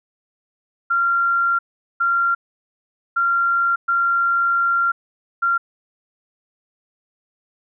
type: tone bursts at uneven times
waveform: sine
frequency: 1381 Hz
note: F6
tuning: 20 cents flat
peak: -15 dBFS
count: 5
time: 0.9-1.59 / 2-2.35 / 3.16-3.76 / 3.88-4.92 / 5.42-5.58 s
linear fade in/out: 10 ms
effects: none